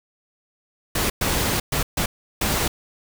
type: noise bursts at uneven times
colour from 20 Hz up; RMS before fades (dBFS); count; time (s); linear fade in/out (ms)
pink; -22; 5; 0.95-1.1 / 1.21-1.6 / 1.72-1.83 / 1.97-2.06 / 2.41-2.68; 5
effects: none